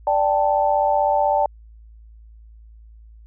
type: chord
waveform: sine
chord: D suspended fourth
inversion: none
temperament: equal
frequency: 587.3 / 784 / 880 Hz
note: D5 / G5 / A5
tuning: 0 / 0 / 0 cents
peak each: -20 dBFS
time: 0.07-1.46 s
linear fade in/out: 2 ms
effects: added 55 Hz sine -42 dBFS peak until 3.26 s